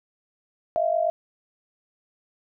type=tone pair together; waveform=sine; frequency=636.7 / 685 Hz; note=D#5 / F5; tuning=+40 / -34 cents; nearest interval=minor second; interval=126 cents; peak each=-23 dBFS; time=0.76-1.1 s; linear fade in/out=0 ms; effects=none